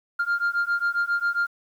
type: beating tone pair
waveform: sine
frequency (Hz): 1396.9 / 1404.3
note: F6 / F6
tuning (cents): 0 / +9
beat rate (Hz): 7.4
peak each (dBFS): -23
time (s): 0.19-1.47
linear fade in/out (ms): 10
effects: tanh soft clip ceiling -18 dBFS + 9-bit